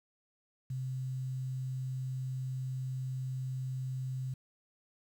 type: tone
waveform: sine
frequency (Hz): 130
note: C3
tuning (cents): -11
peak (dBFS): -34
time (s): 0.7-4.34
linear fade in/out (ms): 5
effects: 10-bit